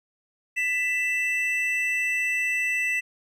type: tone pair together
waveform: triangle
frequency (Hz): 1986.8 / 2652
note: B6 / E7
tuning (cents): +10 / +10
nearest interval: perfect fourth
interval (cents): 500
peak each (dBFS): -24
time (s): 0.56-3.01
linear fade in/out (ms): 20
effects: none